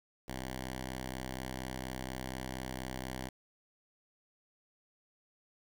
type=tone with notch filter; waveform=5% pulse; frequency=64.2 Hz; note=C2; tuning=32 cents flat; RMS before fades=-41 dBFS; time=0.28-3.29 s; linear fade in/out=5 ms; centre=460 Hz; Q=1.8; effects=10-bit